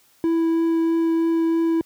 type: tone with vibrato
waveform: triangle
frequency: 329.6 Hz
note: E4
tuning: in tune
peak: -15 dBFS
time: 0.24-1.81 s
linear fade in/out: 0 ms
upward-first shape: triangle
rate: 3.1 Hz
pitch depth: 8 cents each way
effects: white hiss -58 dBFS RMS until 1.85 s + high-pass 60 Hz 12 dB/octave